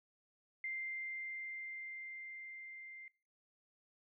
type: tone with level ramp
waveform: sine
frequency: 2093 Hz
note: C7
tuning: in tune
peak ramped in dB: -38 to -49 dBFS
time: 0.64-3.08 s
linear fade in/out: 2 ms
effects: noise-tail reverb RT60 0.4 s tail -24 dB re dry